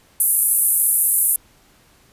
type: band-pass noise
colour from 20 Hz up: pink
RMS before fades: -17 dBFS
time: 0.2-1.36 s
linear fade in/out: 2 ms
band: 9700 to 13000 Hz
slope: 48 dB/octave
effects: pink hiss -54 dBFS RMS until 2.12 s + resampled to 32000 Hz